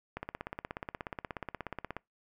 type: click train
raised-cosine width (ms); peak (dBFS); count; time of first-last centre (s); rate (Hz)
0.5; -22; 31; 0.17-1.966; 16.7
effects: noise-tail reverb RT60 0.2 s tail -25 dB re dry